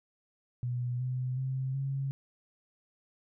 sine tone with pitch steps, 122.9 / 127.23 / 131.72 / 136.37 Hz, B2 / C3 / C3 / C#3, -8 / -48 / +12 / -28 cents, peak -30 dBFS, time 0.63-2.11 s, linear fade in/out 0 ms, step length 370 ms, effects none

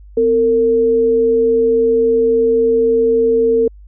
sine tone pair together, 254.2 / 455.9 Hz, C4 / A#4, -50 / -39 cents, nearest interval minor seventh, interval 1011 cents, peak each -21 / -10 dBFS, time 0.17-3.68 s, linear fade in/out 5 ms, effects added 50 Hz sine -36 dBFS peak until 3.87 s

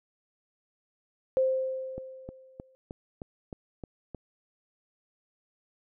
sine tone with exponential decay, 523.3 Hz, C5, in tune, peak -20 dBFS, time 1.37-2.75 s, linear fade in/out 0 ms, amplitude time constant 300 ms
click train, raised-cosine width 2 ms, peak -25 dBFS, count 8, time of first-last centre 1.98-4.147 s, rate 3.23 Hz
effects none

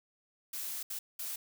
blue noise bursts at uneven times, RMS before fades -39 dBFS, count 3, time 0.53-0.83 / 0.9-0.99 / 1.19-1.36 s, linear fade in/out 5 ms, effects none

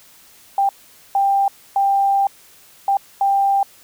sine tone bursts at uneven times, 791 Hz, G5, 15 cents sharp, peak -13 dBFS, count 5, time 0.58-0.69 / 1.15-1.48 / 1.76-2.27 / 2.88-2.97 / 3.21-3.63 s, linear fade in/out 2 ms, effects white hiss -48 dBFS RMS until 3.83 s

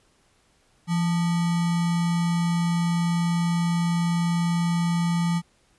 sine tone with sample-and-hold, 170.4 Hz, F3, 42 cents flat, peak -20 dBFS, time 0.87-5.42 s, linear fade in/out 50 ms, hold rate 1050 Hz, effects pink hiss -63 dBFS RMS until 5.78 s + resampled to 24000 Hz

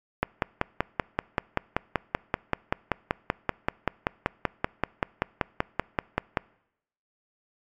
click train, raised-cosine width 0.5 ms, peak -7 dBFS, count 33, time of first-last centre 0.23-6.372 s, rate 5.21 Hz, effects noise-tail reverb RT60 0.8 s tail -24 dB re dry + MP3 96 kbps

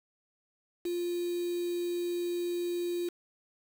sine tone with quantisation, 349.2 Hz, F4, in tune, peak -30 dBFS, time 0.85-3.09 s, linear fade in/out 5 ms, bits 7, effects none

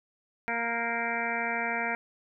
harmonic tone with a mistuned harmonic, 233.1 Hz, A#3, in tune, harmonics 1 / 2 / 3 / 4 / 6 / 7 / 8 / 9 / 10, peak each -39 / -39 / -35 / -36 / -37 / -37 / -37 / -37 / -35 dBFS, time 0.48-1.95 s, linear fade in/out 0 ms, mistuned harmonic 7, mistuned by -17 cents, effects none

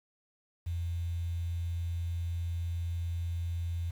sine tone with quantisation, 85.2 Hz, F2, 42 cents flat, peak -31 dBFS, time 0.66-3.91 s, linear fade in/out 10 ms, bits 9, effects none

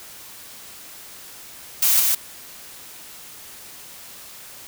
blue noise with echo, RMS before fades -17 dBFS, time 1.82-2 s, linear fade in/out 5 ms, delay 150 ms, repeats 1, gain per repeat -2 dB, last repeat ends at 2.15 s, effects white hiss -41 dBFS RMS until 4.67 s

